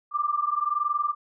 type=tone pair together; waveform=sine; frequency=1174.7 / 1195.9 Hz; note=D6 / D6; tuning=0 / +31 cents; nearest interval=unison; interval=31 cents; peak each=-26 dBFS; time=0.11-1.15 s; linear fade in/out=50 ms; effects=none

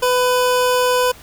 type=tone; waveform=25% pulse; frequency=499.7 Hz; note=B4; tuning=20 cents sharp; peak=-10 dBFS; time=0.02-1.12 s; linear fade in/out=10 ms; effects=pink hiss -42 dBFS RMS until 1.22 s

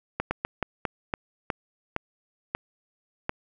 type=slowing click train; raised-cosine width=0.5 ms; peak=-11 dBFS; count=10; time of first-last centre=0.2-3.294 s; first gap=110 ms; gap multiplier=1.27; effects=none

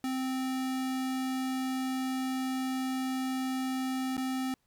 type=tone with dropouts; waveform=square; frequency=260.6 Hz; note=C4; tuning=7 cents flat; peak=-31 dBFS; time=0.04-4.54 s; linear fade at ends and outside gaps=1 ms; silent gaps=4.168-4.178 s; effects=pink hiss -75 dBFS RMS until 4.66 s

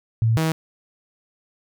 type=tone pair in turn; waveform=sine / sawtooth; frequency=113 / 160.21 Hz; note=A2 / E3; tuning=+47 / -49 cents; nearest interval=tritone; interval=604 cents; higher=second; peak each=-15 dBFS; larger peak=neither; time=0.22-0.37 / 0.37-0.52 s; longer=neither; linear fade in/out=0 ms; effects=none

